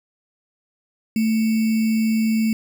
sine tone with sample-and-hold, 221.4 Hz, A3, 11 cents sharp, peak -16 dBFS, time 1.16-2.53 s, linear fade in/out 2 ms, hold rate 2450 Hz, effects none

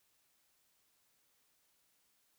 silence, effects white hiss -75 dBFS RMS until 2.38 s

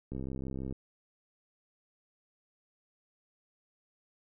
click train, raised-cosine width 3 ms, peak -26 dBFS, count 41, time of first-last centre 0.12-0.725 s, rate 66.1 Hz, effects none

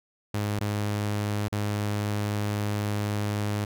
sawtooth tone with dropouts, 103.83 Hz, G#2, in tune, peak -22 dBFS, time 0.34-3.65 s, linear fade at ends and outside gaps 5 ms, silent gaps 0.593-0.608 / 1.483-1.524 s, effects none

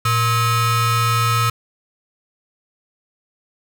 45% pulse ring-modulated tone, 587.3 Hz, D5, in tune, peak -12 dBFS, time 0.05-1.5 s, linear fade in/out 5 ms, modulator 702 Hz, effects none

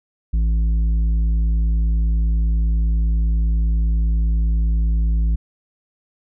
sine tone with tanh clipping, 55 Hz, A1, in tune, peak -16 dBFS, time 0.33-5.36 s, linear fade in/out 10 ms, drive 7 dB, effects none

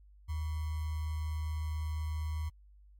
sine tone with sample-and-hold, 77.78 Hz, D#2, in tune, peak -32 dBFS, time 0.28-2.5 s, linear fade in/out 20 ms, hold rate 1050 Hz, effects added 50 Hz sine -55 dBFS peak until 2.99 s + MP3 64 kbps

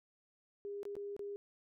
sine tone with dropouts, 405 Hz, G#4, 43 cents flat, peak -40 dBFS, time 0.65-1.36 s, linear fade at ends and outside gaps 0 ms, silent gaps 0.831-0.853 / 0.954-0.966 / 1.165-1.193 s, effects none

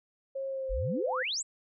sine tone with pitch glide, 540 to 511.2 Hz, C#5 to C5, -45 to -40 cents, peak -32 dBFS, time 0.35-1.23 s, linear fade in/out 10 ms, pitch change -95 cents, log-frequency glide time 0.48-0.93 s
sine exponential sweep, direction up, 35.63 to 8390 Hz, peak -30 dBFS, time 0.69-1.43 s, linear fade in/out 20 ms
effects none

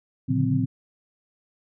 sine tone cluster, 115.3 / 140.2 / 147.8 / 179 / 260 Hz, A#2 / C#3 / D3 / F3 / C4, -19 / +20 / +11 / +43 / -11 cents, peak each -25 / -26 / -28 / -30 / -24 dBFS, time 0.28-0.66 s, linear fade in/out 20 ms, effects none

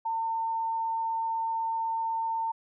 sine tone, 904 Hz, A5, 47 cents sharp, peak -27 dBFS, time 0.05-2.52 s, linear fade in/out 10 ms, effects none

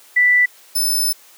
sine / 10% pulse tone pair in turn, 1975.5 / 5274 Hz, B6 / E8, 0 / 0 cents, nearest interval octave + perfect fourth, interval 1700 cents, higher second, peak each -10 dBFS, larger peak neither, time 0.16-0.46 / 0.75-1.13 s, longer second, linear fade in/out 10 ms, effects white hiss -47 dBFS RMS until 1.37 s + high-pass 400 Hz 12 dB/octave

